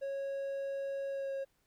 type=tone with pitch glide; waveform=triangle; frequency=550 to 544 Hz; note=C#5 to C#5; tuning=-14 to -33 cents; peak=-33 dBFS; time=0.01-1.45 s; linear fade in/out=20 ms; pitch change=-19 cents; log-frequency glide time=1.1-1.33 s; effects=pink hiss -75 dBFS RMS until 1.66 s